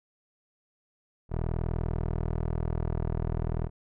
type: tone with low-pass filter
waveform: 15% pulse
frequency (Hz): 40.38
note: E1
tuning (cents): -35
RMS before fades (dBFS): -30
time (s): 1.29-3.7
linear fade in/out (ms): 50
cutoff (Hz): 980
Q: 0.69
effects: none